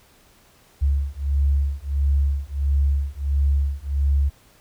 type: beating tone pair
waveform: sine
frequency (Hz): 69.3 / 70.8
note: C#2 / C#2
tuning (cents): 0 / +37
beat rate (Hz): 1.5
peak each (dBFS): -21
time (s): 0.81-4.3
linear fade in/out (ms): 20
effects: pink hiss -55 dBFS RMS until 4.6 s